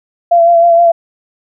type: tone with vibrato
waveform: sine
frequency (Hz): 681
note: F5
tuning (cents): -44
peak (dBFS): -4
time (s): 0.31-0.92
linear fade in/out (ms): 10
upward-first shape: sine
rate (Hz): 6.4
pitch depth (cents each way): 26
effects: none